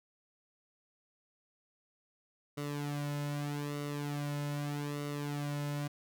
sawtooth tone with flanger, 145.3 Hz, D3, 18 cents flat, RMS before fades -37 dBFS, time 2.57-5.88 s, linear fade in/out 10 ms, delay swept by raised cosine 1.2 to 2.6 ms, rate 0.81 Hz, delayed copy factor -0.7, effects none

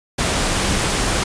sine tone in noise, 196 Hz, G3, in tune, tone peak -27 dBFS, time 0.57-0.79 s, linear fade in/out 10 ms, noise pink, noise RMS -19 dBFS, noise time 0.18-1.24 s, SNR -11 dB, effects resampled to 22050 Hz

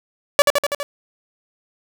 sawtooth tone with echo, 574 Hz, D5, 40 cents flat, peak -4 dBFS, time 0.39-0.42 s, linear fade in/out 0 ms, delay 82 ms, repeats 5, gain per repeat -3 dB, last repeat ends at 0.83 s, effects none

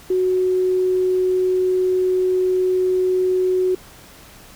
sine tone, 369.4 Hz, F#4, 3 cents flat, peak -15 dBFS, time 0.1-3.75 s, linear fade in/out 5 ms, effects pink hiss -44 dBFS RMS until 4.55 s

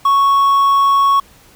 triangle tone with quantisation, 1108.7 Hz, C#6, in tune, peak -7 dBFS, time 0.05-1.2 s, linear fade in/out 5 ms, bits 6, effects pink hiss -46 dBFS RMS until 1.55 s

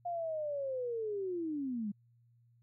sine linear sweep, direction down, 709 to 196 Hz, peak -34 dBFS, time 0.05-1.92 s, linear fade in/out 10 ms, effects added 118 Hz sine -64 dBFS peak until 2.62 s

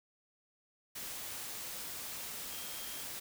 sine tone in noise, 3224 Hz, G7, 48 cents sharp, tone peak -52 dBFS, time 2.51-3.03 s, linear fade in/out 10 ms, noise white, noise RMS -43 dBFS, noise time 0.95-3.2 s, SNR -12 dB, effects none

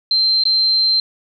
sine tone with dropouts, 4130 Hz, C8, 23 cents flat, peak -12 dBFS, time 0.11-1 s, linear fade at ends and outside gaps 2 ms, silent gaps 0.437-0.453 s, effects none

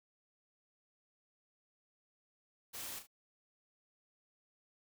white noise with echo, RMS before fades -45 dBFS, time 2.73-3 s, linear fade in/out 20 ms, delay 36 ms, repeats 2, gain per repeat -8 dB, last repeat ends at 3.072 s, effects none

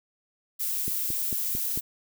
violet noise, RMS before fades -29 dBFS, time 0.59-1.81 s, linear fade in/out 20 ms
click train, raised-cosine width 3 ms, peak -22 dBFS, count 5, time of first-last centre 0.88-1.775 s, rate 4.47 Hz
effects none

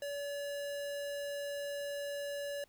square tone, 571 Hz, D5, 49 cents flat, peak -38 dBFS, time 0.02-2.64 s, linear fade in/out 2 ms, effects pink hiss -69 dBFS RMS until 2.68 s

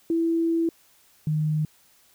sine tone pair in turn, 331.3 / 153.67 Hz, E4 / D#3, +9 / -21 cents, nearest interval octave + minor second, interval 1330 cents, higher first, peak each -20 / -21 dBFS, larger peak first, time 0.1-0.69 / 1.27-1.65 s, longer first, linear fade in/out 2 ms, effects white hiss -59 dBFS RMS until 2.14 s

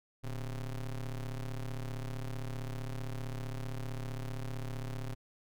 square ring-modulated tone, 67 Hz, C2, 42 cents sharp, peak -34 dBFS, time 0.23-5.15 s, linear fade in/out 20 ms, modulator 49.3 Hz, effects none

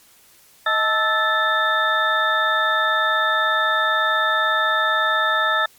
sine tone cluster, 630 / 876 / 1312 / 1754 / 3629 Hz, D#5 / A5 / E6 / A6 / A#7, +21 / -8 / -9 / -6 / -47 cents, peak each -26 / -27 / -20 / -20 / -26 dBFS, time 0.66-5.66 s, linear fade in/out 5 ms, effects white hiss -52 dBFS RMS until 5.78 s + MP3 96 kbps

